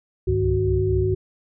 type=tone cluster; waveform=sine; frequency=65.8 / 70.1 / 101.7 / 154.7 / 371.5 Hz; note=C2 / C#2 / G#2 / D#3 / F#4; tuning=+10 / +20 / -36 / -10 / +7 cents; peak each=-27 / -28 / -22 / -30 / -21 dBFS; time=0.27-1.15 s; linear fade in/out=10 ms; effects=none